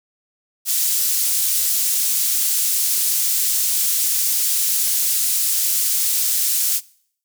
pink high-pass noise, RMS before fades -19 dBFS, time 0.65-6.81 s, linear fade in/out 50 ms, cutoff 7300 Hz, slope 12 dB/octave, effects noise-tail reverb RT60 0.6 s tail -22 dB re dry

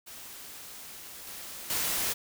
white noise with level steps, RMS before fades -45 / -42 / -30 dBFS, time 0.06-2.14 s, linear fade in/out 20 ms, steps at 1.27 / 1.7 s, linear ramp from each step 2 ms, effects none

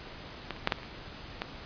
clicks, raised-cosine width 0.3 ms, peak -17 / -30 / -8 / -9 / -30 / -27 / -15 dBFS, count 7, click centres 0.507 / 0.564 / 0.674 / 0.722 / 0.786 / 0.832 / 1.419 s, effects pink hiss -45 dBFS RMS until 1.65 s + resampled to 11025 Hz

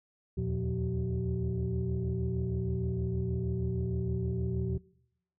sine tone cluster, 75.2 / 81.6 / 119.7 / 179.3 / 382.7 Hz, D2 / E2 / A#2 / F3 / G4, +42 / -17 / +46 / +46 / -42 cents, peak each -39 / -35 / -32 / -34 / -37 dBFS, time 0.37-4.78 s, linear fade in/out 10 ms, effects noise-tail reverb RT60 0.8 s tail -23 dB re dry + tanh soft clip ceiling -22 dBFS

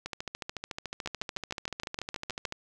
two click trains, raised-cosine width 0.2 ms, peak -16 / -18 dBFS, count 10 / 35, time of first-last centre 1.06-2.453 / 0.06-2.524 s, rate 6.46 / 13.8 Hz, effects none

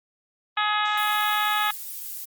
harmonic tone, 421 Hz, G#4, 24 cents sharp, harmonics 2 / 3 / 4 / 5 / 6 / 7 / 8 / 9, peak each -27 / -25 / -28 / -33 / -34 / -36 / -33 / -33 dBFS, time 0.57-1.71 s, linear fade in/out 5 ms
violet noise, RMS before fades -35 dBFS, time 0.85-2.25 s, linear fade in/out 5 ms
effects Opus 24 kbps

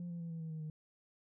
sine tone with pitch steps, 174.61 / 171.12 / 167.69 / 164.33 / 161.05 / 157.82 / 154.66 Hz, F3 / F3 / E3 / E3 / E3 / D#3 / D#3, 0 / -35 / +30 / -5 / -40 / +25 / -10 cents, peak -38 dBFS, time 0-0.7 s, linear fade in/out 2 ms, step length 100 ms, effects tanh soft clip ceiling -38 dBFS

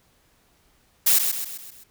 blue noise with echo, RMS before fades -17 dBFS, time 1.06-1.19 s, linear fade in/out 10 ms, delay 130 ms, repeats 5, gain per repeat -6 dB, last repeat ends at 1.84 s, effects pink hiss -62 dBFS RMS until 1.9 s

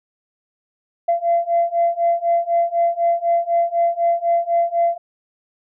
sine beating tone pair, 681 / 685 Hz, F5 / F5, -44 / -34 cents, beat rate 4 Hz, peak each -18 / -17 dBFS, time 1.08-4.98 s, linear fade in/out 10 ms, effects tanh soft clip ceiling -9 dBFS

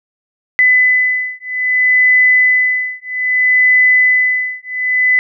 sine beating tone pair, 2006 / 2006.62 Hz, B6 / B6, +26 / +27 cents, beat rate 0.62 Hz, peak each -12 dBFS, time 0.59-5.19 s, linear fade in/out 0 ms, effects none

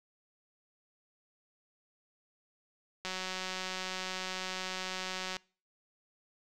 click train, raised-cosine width 0.2 ms, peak -20 dBFS, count 432, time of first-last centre 3.05-5.367 s, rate 186 Hz, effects noise-tail reverb RT60 0.4 s tail -25 dB re dry

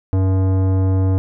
sine tone with tanh clipping, 94.7 Hz, F#2, 41 cents sharp, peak -15 dBFS, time 0.13-1.18 s, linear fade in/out 0 ms, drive 16 dB, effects none

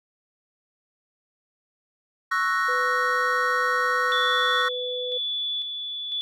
triangle chord, F# dominant seventh, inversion second, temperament equal, 1108.7 / 1318.5 / 1480 / 1864.7 Hz, C#6 / E6 / F#6 / A#6, 0 / 0 / 0 / 0 cents, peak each -25 dBFS, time 2.31-4.69 s, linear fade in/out 10 ms
sine tone, 498.8 Hz, B4, 17 cents sharp, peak -29 dBFS, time 2.68-5.18 s, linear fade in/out 10 ms
sine tone with tremolo, 3452 Hz, A7, 34 cents flat, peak -25 dBFS, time 4.12-6.21 s, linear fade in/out 0 ms, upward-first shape square, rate 1 Hz, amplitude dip 40%
effects none

